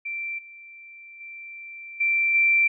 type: tone with level steps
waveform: sine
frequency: 2349 Hz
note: D7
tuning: in tune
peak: -28 / -42 / -37 / -19 / -16 dBFS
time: 0.05-2.68 s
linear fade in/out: 10 ms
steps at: 0.38 / 1.2 / 2 / 2.34 s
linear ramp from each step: 10 ms
effects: none